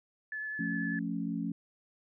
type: tone with vibrato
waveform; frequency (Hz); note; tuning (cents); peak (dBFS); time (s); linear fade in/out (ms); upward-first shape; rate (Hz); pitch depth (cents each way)
sine; 1725; A6; -35; -35; 0.32-0.99; 2; sine; 10; 10
type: chord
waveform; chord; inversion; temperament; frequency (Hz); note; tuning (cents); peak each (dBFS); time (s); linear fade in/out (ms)
sine; F augmented; none; equal; 174.61 / 220 / 277.2; F3 / A3 / C#4; 0 / 0 / 0; -36; 0.59-1.52; 5
effects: none